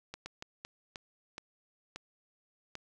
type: slowing click train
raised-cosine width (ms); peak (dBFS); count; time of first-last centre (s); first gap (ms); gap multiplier
0.2; -24; 8; 0.14-2.753; 120; 1.37
effects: none